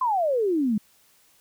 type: exponential sweep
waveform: sine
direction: down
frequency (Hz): 1067 to 200.5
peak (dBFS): -20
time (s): 0.01-0.78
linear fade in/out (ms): 5
effects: white hiss -60 dBFS RMS until 1.4 s